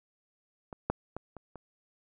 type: clicks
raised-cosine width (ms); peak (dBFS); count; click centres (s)
1; -27 / -13 / -23 / -30 / -30; 5; 0.728 / 0.9 / 1.166 / 1.367 / 1.557
effects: none